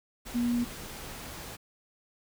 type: tone in noise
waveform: sine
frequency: 240 Hz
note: B3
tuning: 49 cents flat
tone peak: -25 dBFS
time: 0.34-0.65 s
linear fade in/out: 20 ms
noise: pink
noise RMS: -42 dBFS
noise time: 0.25-1.57 s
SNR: +14 dB
effects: none